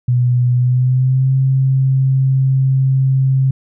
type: tone with pitch glide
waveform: sine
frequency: 123.47 to 133.1 Hz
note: B2 to C3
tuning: 0 to +30 cents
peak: -10 dBFS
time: 0.08-3.51 s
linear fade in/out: 5 ms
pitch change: +130 cents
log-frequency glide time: 0.54-1.33 s
effects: none